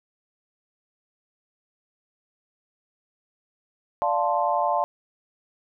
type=chord; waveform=sine; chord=D minor seventh; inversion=none; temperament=equal; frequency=587.3 / 698.5 / 880 / 1046.5 Hz; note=D5 / F5 / A5 / C6; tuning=0 / 0 / 0 / 0 cents; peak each=-27 / -25 / -25 / -27 dBFS; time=4.02-4.84 s; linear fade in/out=0 ms; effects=none